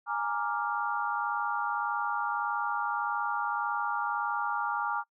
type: chord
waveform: sine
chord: Bb dominant seventh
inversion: third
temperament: equal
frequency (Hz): 830.6 / 932.3 / 1174.7 / 1396.9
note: Ab5 / Bb5 / D6 / F6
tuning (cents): 0 / 0 / 0 / 0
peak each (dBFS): -34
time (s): 0.06-5.04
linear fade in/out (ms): 50
effects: noise-tail reverb RT60 0.1 s tail -23 dB re dry